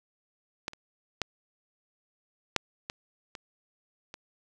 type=clicks; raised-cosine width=0.2 ms; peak=-14 / -28 / -11 / -6 / -17 / -23 / -24 dBFS; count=7; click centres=0.681 / 0.734 / 1.217 / 2.563 / 2.899 / 3.352 / 4.141 s; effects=none